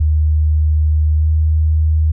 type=tone with pitch glide; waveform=sine; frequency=76.8 to 78.1 Hz; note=D#2 to D#2; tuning=-22 to +7 cents; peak=-10 dBFS; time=0-2.12 s; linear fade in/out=10 ms; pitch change=+29 cents; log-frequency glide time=1.15-1.29 s; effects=none